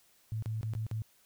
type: tone with dropouts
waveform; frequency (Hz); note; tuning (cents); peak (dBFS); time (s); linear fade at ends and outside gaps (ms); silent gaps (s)
sine; 110; A2; 0; -32; 0.32-1.02; 0; 0.424-0.459 / 0.611-0.631 / 0.736-0.751 / 0.866-0.913
effects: white hiss -66 dBFS RMS until 1.25 s